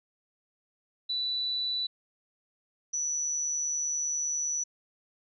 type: tone pair in turn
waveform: sine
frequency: 3967 / 5925 Hz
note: B7 / F#8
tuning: +7 / +1 cents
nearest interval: perfect fifth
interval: 694 cents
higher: second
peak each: -28 dBFS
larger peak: neither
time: 1.09-1.87 / 2.93-4.64 s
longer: second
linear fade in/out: 10 ms
effects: none